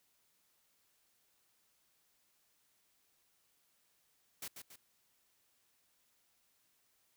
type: noise with echo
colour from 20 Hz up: white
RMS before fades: -44 dBFS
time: 4.42-4.48 s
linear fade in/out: 5 ms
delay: 140 ms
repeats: 2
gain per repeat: -6 dB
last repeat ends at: 4.76 s
effects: white hiss -75 dBFS RMS until 7.16 s